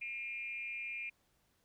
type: tone with frequency modulation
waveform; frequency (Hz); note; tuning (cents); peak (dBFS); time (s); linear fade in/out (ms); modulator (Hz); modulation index
sine; 2400; D7; +37; -39; 0.01-1.1; 10; 243; 0.61
effects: pink hiss -75 dBFS RMS until 1.64 s